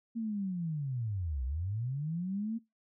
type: linear two-way sweep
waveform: sine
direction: down then up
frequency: 233.1 to 60.4 to 233.1 Hz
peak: -32 dBFS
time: 0.15-2.59 s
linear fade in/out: 20 ms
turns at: 1.44 s
effects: noise-tail reverb RT60 0.2 s tail -22 dB re dry